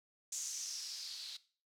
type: noise with low-pass filter sweep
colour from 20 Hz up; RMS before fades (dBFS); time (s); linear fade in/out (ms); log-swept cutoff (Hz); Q
violet; -44; 0.32-1.37; 5; 6900 to 4000; 4.8
effects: noise-tail reverb RT60 0.4 s tail -17 dB re dry